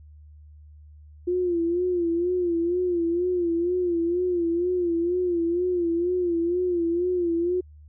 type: tone with vibrato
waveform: sine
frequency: 348.9 Hz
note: F4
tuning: 2 cents flat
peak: -21 dBFS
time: 1.27-7.61 s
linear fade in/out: 10 ms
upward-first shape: sine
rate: 2.1 Hz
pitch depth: 75 cents each way
effects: added 75 Hz sine -45 dBFS peak until 7.88 s